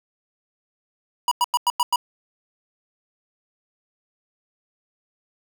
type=tone bursts; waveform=square; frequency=970 Hz; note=B5; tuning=31 cents flat; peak=-17 dBFS; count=6; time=1.28-1.959 s; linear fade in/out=2 ms; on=34 ms; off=95 ms; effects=none